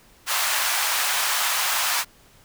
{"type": "high-pass noise", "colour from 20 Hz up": "pink", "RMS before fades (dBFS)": -23, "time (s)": [0.26, 2.05], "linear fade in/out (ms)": 50, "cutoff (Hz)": 840, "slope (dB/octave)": 24, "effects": ["pink hiss -54 dBFS RMS until 2.44 s"]}